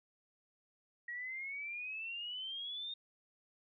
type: exponential sweep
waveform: sine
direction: up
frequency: 1895 to 3687 Hz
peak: -40 dBFS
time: 1.08-2.94 s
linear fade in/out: 5 ms
effects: none